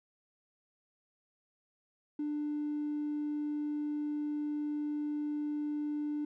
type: tone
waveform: triangle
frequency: 296.8 Hz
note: D4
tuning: 18 cents sharp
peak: -29 dBFS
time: 2.19-6.25 s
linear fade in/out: 5 ms
effects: tanh soft clip ceiling -29 dBFS